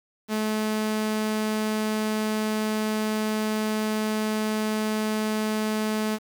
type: tone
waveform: sawtooth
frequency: 215.7 Hz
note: A3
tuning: 34 cents flat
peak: -20 dBFS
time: 0.28-6.19 s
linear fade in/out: 50 ms
effects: 8-bit